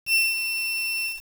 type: tone with ADSR envelope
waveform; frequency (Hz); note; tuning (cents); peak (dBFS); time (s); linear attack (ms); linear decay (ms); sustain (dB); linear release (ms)
35% pulse; 2695; E7; +38; -15; 0.06-1.22; 79; 210; -8; 170
effects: 7-bit